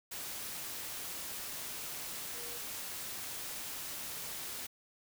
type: tone in noise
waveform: sine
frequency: 475.5 Hz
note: A#4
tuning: 34 cents sharp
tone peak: -51 dBFS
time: 2.34-2.58 s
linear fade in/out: 10 ms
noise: white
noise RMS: -42 dBFS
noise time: 0.11-4.67 s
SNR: -12 dB
effects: none